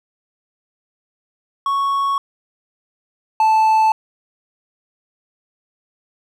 triangle tone pair in turn, 1108.7 / 876.9 Hz, C#6 / A5, 0 / -6 cents, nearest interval major third, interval 406 cents, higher first, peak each -14 / -9 dBFS, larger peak second, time 1.66-2.18 / 3.4-3.92 s, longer neither, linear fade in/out 2 ms, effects none

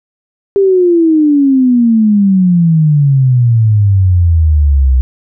sine exponential sweep, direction down, 400.8 to 62.6 Hz, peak -5 dBFS, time 0.56-5.01 s, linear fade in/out 0 ms, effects none

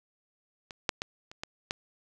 clicks, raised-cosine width 0.2 ms, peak -24 / -8 / -15 / -28 / -18 / -13 dBFS, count 6, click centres 0.708 / 0.892 / 1.019 / 1.315 / 1.435 / 1.709 s, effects none

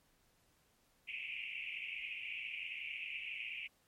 white band-pass noise, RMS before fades -44 dBFS, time 1.07-3.68 s, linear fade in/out 20 ms, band 2200 to 2800 Hz, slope 96 dB/octave, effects pink hiss -73 dBFS RMS until 3.87 s + MP3 64 kbps

